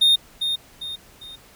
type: tone with echo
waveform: triangle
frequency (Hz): 3676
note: A#7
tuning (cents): -25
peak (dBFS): -11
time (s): 0.01-0.16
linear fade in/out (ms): 10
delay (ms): 400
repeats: 3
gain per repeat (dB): -8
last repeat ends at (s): 1.36
effects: pink hiss -50 dBFS RMS until 1.55 s